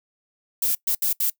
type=noise bursts at uneven times; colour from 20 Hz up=violet; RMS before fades=-22 dBFS; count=4; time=0.62-0.75 / 0.87-0.95 / 1.02-1.13 / 1.2-1.3 s; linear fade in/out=5 ms; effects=noise-tail reverb RT60 0.1 s tail -22 dB re dry